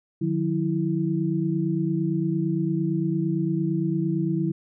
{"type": "tone cluster", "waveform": "sine", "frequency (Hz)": [151.7, 180.5, 328.4], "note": ["D#3", "F#3", "E4"], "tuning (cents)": [-44, -43, -6], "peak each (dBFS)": -26, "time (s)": [0.21, 4.52], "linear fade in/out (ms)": 10, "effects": []}